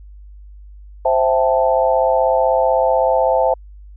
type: chord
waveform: sine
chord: A minor seventh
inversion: first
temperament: equal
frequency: 523.3 / 659.3 / 784 / 880 Hz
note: C5 / E5 / G5 / A5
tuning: 0 / 0 / 0 / 0 cents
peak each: -16 / -17 / -21 / -19 dBFS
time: 1.05-3.54 s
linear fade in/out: 5 ms
effects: added 50 Hz sine -36 dBFS peak until 3.96 s